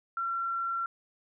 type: tone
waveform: sine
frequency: 1362 Hz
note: F6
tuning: 44 cents flat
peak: -29 dBFS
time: 0.17-0.86 s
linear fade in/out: 2 ms
effects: none